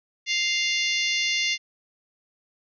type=harmonic tone with a mistuned harmonic; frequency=698.5 Hz; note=F5; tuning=in tune; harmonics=3 / 4 / 5 / 6 / 7 / 8 / 9; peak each=-26 / -28 / -30 / -32 / -33 / -34 / -35 dBFS; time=0.26-1.58 s; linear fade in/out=50 ms; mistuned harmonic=6; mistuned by=+33 cents; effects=none